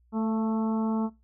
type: harmonic tone with a mistuned harmonic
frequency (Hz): 220.6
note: A3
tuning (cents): +5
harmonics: 1 / 2 / 3 / 4 / 5 / 6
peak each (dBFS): -25 / -35 / -41 / -37 / -42 / -45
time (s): 0.12-1.1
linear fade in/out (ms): 50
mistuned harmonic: 3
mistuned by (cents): +30
effects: noise-tail reverb RT60 0.2 s tail -19 dB re dry + added 60 Hz sine -60 dBFS peak until 1.23 s